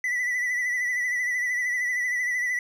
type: tone with vibrato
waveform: triangle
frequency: 1975.5 Hz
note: B6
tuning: in tune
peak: -22 dBFS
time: 0.04-2.59 s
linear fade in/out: 2 ms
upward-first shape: sine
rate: 13 Hz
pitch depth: 42 cents each way
effects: none